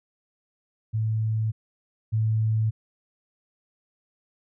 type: tone pair in turn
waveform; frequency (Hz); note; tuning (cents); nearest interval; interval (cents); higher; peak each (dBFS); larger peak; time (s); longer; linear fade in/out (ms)
sine; 110 / 110; A2 / A2; 0 / 0; unison; 0; neither; -22 / -20; second; 0.93-1.52 / 2.12-2.71; neither; 20
effects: none